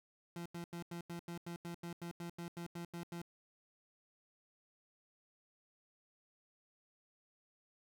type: tone bursts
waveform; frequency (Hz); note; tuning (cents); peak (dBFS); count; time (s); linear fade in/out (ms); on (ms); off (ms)
30% pulse; 171.4; F3; -32; -40; 16; 0.36-3.217; 2; 97; 87
effects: none